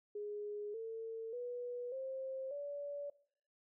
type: tone with pitch steps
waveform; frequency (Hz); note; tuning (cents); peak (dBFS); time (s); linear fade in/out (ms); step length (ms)
sine; 415.3 / 450.3 / 488.2 / 529.3 / 573.9; G#4 / A4 / B4 / C5 / D5; 0 / +40 / -20 / +20 / -40; -40; 0.15-3.1; 5; 590
effects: noise-tail reverb RT60 0.5 s tail -18 dB re dry